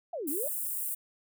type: exponential two-way sweep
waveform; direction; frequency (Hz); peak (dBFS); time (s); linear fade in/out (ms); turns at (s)
sine; down then up; 737 to 266.6 to 630; -33; 0.13-0.48; 5; 0.29
type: high-pass noise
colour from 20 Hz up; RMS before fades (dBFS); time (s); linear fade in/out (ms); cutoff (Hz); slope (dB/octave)
white; -34; 0.27-0.95; 10; 8400; 48
effects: none